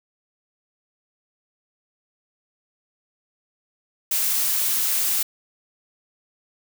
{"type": "noise", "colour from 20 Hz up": "blue", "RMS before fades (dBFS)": -22, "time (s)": [4.11, 5.23], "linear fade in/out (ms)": 5, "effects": []}